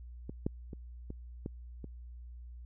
clicks, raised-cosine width 3 ms, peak -27 / -18 / -30 / -29 / -24 / -30 dBFS, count 6, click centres 0.295 / 0.465 / 0.732 / 1.104 / 1.461 / 1.843 s, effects added 60 Hz sine -45 dBFS peak until 2.65 s

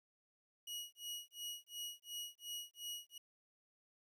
sawtooth tone with tremolo, 2904 Hz, F#7, 33 cents flat, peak -39 dBFS, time 0.67-3.18 s, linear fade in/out 5 ms, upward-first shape sine, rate 2.8 Hz, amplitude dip 100%, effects 13-bit

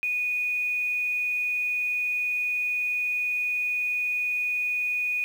sine tone with quantisation, 2471 Hz, D#7, 13 cents flat, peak -24 dBFS, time 0.03-5.24 s, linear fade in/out 0 ms, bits 8, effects none

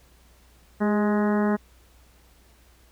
harmonic tone with a mistuned harmonic, 209.2 Hz, G#3, 13 cents sharp, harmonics 1 / 2 / 3 / 4 / 5 / 6 / 7 / 8 / 9, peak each -21 / -27 / -31 / -33 / -35 / -37 / -38 / -39 / -40 dBFS, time 0.8-1.57 s, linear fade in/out 20 ms, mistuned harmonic 2, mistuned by -33 cents, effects added 60 Hz sine -55 dBFS peak until 2.91 s + pink hiss -59 dBFS RMS until 2.91 s

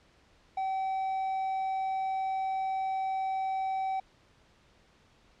triangle tone, 766 Hz, G5, 40 cents flat, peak -27 dBFS, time 0.57-4 s, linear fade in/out 5 ms, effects pink hiss -63 dBFS RMS until 5.4 s + low-pass 5000 Hz 12 dB/octave

